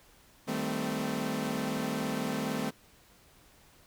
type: chord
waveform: sawtooth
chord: A half-diminished seventh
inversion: second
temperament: equal with one note detuned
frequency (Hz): 155.56 / 196 / 220 / 257.6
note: Eb3 / G3 / A3 / C4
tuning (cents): 0 / 0 / 0 / -27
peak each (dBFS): -35 / -34 / -31 / -31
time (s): 0.47-2.71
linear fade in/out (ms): 20
effects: pink hiss -60 dBFS RMS until 3.86 s